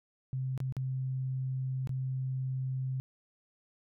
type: tone with dropouts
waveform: sine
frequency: 130.81 Hz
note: C3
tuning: in tune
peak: -31 dBFS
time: 0.33-3 s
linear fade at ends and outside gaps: 0 ms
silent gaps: 0.577-0.603 / 0.724-0.767 / 1.873-1.893 s
effects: none